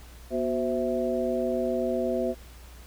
sine tone cluster, 242.6 / 370 / 518 / 658 Hz, B3 / F#4 / C5 / E5, -31 / 0 / -17 / -3 cents, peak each -30 dBFS, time 0.3-2.35 s, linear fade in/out 50 ms, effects added 60 Hz sine -45 dBFS peak until 2.86 s + pink hiss -52 dBFS RMS until 2.86 s

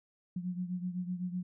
sine beating tone pair, 178.5 / 186.4 Hz, F3 / F#3, +38 / +13 cents, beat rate 7.9 Hz, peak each -35 / -40 dBFS, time 0.36-1.43 s, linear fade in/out 5 ms, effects none

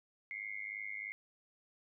sine tone with amplitude modulation, 2127 Hz, C7, 28 cents sharp, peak -36 dBFS, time 0.31-1.12 s, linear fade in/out 0 ms, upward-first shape sine, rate 103 Hz, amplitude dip 95%, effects none

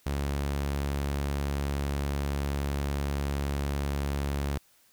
sawtooth tone, 70.6 Hz, C#2, 32 cents sharp, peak -24 dBFS, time 0.06-4.58 s, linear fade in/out 5 ms, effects white hiss -63 dBFS RMS until 4.92 s

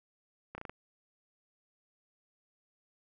slowing click train, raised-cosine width 0.5 ms, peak -27 dBFS, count 5, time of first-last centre 0.55-0.695 s, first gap 30 ms, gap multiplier 1.13, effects none

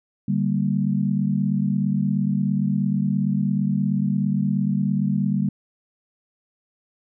sine chord, G minor, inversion second, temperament equal, 146.83 / 196 / 233.1 Hz, D3 / G3 / Bb3, 0 / 0 / 0 cents, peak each -24 / -21 / -26 dBFS, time 0.28-5.49 s, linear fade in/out 5 ms, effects none

